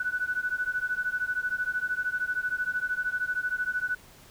sine beating tone pair, 1480 / 1493 Hz, F#6 / F#6, 0 / +15 cents, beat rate 13 Hz, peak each -30 dBFS, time 0-3.95 s, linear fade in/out 5 ms, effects pink hiss -53 dBFS RMS until 4.3 s

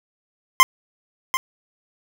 25% pulse tone with echo, 1046.5 Hz, C6, in tune, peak -4 dBFS, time 0.6-0.63 s, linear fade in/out 0 ms, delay 740 ms, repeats 1, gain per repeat -11 dB, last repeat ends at 1.37 s, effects none

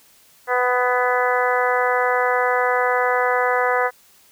harmonic tone with a mistuned harmonic, 249 Hz, B3, 14 cents sharp, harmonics 2 / 3 / 4 / 5 / 6 / 7 / 8, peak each -21 / -23 / -24 / -25 / -26 / -26 / -27 dBFS, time 0.47-3.91 s, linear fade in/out 50 ms, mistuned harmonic 7, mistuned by -19 cents, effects white hiss -53 dBFS RMS until 4.31 s

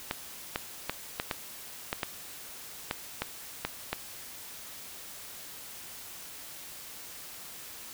clicks, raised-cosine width 0.3 ms, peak -13 dBFS, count 11, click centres 0.111 / 0.559 / 0.896 / 1.199 / 1.312 / 1.929 / 2.032 / 2.911 / 3.22 / 3.65 / 3.93 s, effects white hiss -45 dBFS RMS until 7.93 s

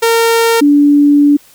sawtooth / sine tone pair in turn, 459.3 / 289.3 Hz, A#4 / D4, -26 / -26 cents, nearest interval minor sixth, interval 800 cents, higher first, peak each -4 dBFS, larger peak neither, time 0.02-0.61 / 0.61-1.37 s, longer second, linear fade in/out 10 ms, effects white hiss -44 dBFS RMS until 1.54 s

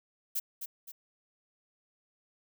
violet noise with echo, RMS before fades -32 dBFS, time 0.35-0.4 s, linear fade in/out 10 ms, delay 260 ms, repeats 2, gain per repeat -7 dB, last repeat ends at 0.92 s, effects none

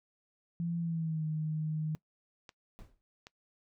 sine tone with pitch glide, 169.5 to 155.43 Hz, E3 to D#3, +49 to -1 cents, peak -31 dBFS, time 0.6-1.95 s, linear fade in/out 0 ms, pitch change -150 cents, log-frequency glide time 0.79-1.25 s
clicks, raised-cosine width 0.2 ms, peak -31 dBFS, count 2, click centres 2.492 / 3.269 s
brown noise with exponential decay, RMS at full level -43 dBFS, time 2.79-3.01 s, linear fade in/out 0 ms, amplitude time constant 47 ms
effects noise-tail reverb RT60 0.1 s tail -21 dB re dry

